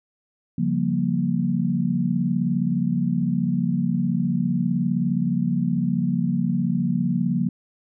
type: chord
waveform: sine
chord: G half-diminished seventh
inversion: second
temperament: just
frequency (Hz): 141.12 / 176.4 / 196 / 235.2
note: Db3 / F3 / G3 / Bb3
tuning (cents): +31 / +18 / 0 / +16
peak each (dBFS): -27 / -23 / -28 / -24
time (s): 0.58-7.49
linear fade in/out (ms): 5
effects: none